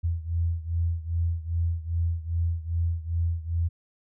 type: beating tone pair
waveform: sine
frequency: 83.3 / 85.8 Hz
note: E2 / F2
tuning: +19 / -30 cents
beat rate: 2.5 Hz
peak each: -26 / -29 dBFS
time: 0.03-3.69 s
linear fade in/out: 20 ms
effects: none